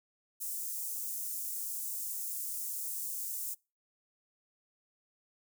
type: high-pass noise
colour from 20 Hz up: white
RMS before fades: -38 dBFS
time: 0.4-3.55 s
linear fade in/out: 20 ms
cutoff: 7100 Hz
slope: 24 dB/octave
effects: noise-tail reverb RT60 0.3 s tail -26 dB re dry